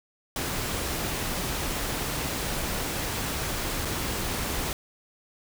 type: noise with dropouts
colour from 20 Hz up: pink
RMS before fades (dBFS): -30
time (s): 0.36-4.73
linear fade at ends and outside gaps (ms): 1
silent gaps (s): 3.85-3.854
effects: none